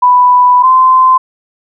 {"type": "tone pair in turn", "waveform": "sine", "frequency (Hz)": [991, 1033], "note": ["B5", "C6"], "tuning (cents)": [6, -22], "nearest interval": "minor second", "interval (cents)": 72, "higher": "second", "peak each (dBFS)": -3, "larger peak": "neither", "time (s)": [[0.02, 0.63], [0.63, 1.18]], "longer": "first", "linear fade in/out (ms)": 10, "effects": []}